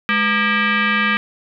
sine tone with frequency modulation, 209.4 Hz, G#3, 15 cents sharp, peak -14 dBFS, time 0.09-1.17 s, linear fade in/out 0 ms, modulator 707 Hz, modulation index 3.6, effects none

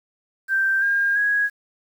sine tone with pitch steps, 1568 / 1612.1 / 1657.4 Hz, G6 / G6 / G#6, 0 / +48 / -4 cents, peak -17 dBFS, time 0.48-1.5 s, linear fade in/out 50 ms, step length 340 ms, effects 8-bit

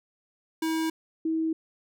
square / sine tone pair in turn, 321.6 / 321.6 Hz, E4 / E4, -43 / -43 cents, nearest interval unison, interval 0 cents, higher neither, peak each -26 / -24 dBFS, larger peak second, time 0.62-0.9 / 1.25-1.53 s, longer neither, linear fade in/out 5 ms, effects none

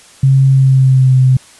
sine tone with pitch glide, 134.6 to 129.64 Hz, C3 to C3, +49 to -16 cents, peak -5 dBFS, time 0.23-1.37 s, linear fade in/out 5 ms, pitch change -65 cents, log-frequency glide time 0.49-1.16 s, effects white hiss -41 dBFS RMS until 1.59 s + resampled to 24000 Hz

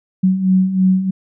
sine beating tone pair, 185 / 188.1 Hz, F#3 / F#3, 0 / +29 cents, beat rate 3.1 Hz, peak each -18 / -12 dBFS, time 0.23-1.11 s, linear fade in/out 10 ms, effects none

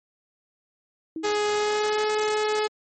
sine tone with exponential decay, 320.7 Hz, E4, 48 cents flat, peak -27 dBFS, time 1.16-1.58 s, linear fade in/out 2 ms, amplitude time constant 90 ms
sawtooth tone with pitch glide, 417.8 to 426.3 Hz, G#4 to G#4, +10 to +45 cents, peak -18 dBFS, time 1.23-2.68 s, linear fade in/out 20 ms, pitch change +35 cents, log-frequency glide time 1.53-2.03 s
effects MP3 32 kbps

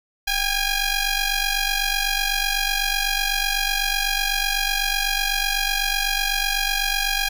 10% pulse ring-modulated tone, 814 Hz, G#5, 35 cents flat, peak -9 dBFS, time 0.27-7.29 s, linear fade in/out 10 ms, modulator 838 Hz, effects none

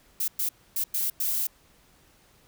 violet noise bursts at uneven times, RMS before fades -27 dBFS, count 5, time 0.2-0.28 / 0.39-0.49 / 0.76-0.84 / 0.94-1.1 / 1.2-1.47 s, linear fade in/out 5 ms, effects pink hiss -60 dBFS RMS until 2.47 s

